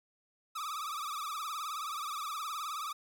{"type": "tone with vibrato", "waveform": "45% pulse", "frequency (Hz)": 1221, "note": "D#6", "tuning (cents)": -33, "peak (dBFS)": -36, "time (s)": [0.55, 2.93], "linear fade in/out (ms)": 10, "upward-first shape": "triangle", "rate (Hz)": 19, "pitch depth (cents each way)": 150, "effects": ["13-bit"]}